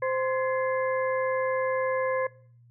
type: harmonic tone with a mistuned harmonic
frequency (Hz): 521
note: C5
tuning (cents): -7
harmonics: 1 / 2 / 3 / 4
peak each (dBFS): -26 / -32 / -36 / -38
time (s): 0.02-2.27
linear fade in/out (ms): 5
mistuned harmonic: 3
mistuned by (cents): +140
effects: noise-tail reverb RT60 0.5 s tail -21 dB re dry + added 119 Hz sine -53 dBFS peak until 2.7 s